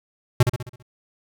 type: tone with echo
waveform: square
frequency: 122.7 Hz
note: B2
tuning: 11 cents flat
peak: -11 dBFS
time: 0.4-0.43 s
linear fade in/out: 5 ms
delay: 66 ms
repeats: 6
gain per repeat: -6 dB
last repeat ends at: 0.826 s
effects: none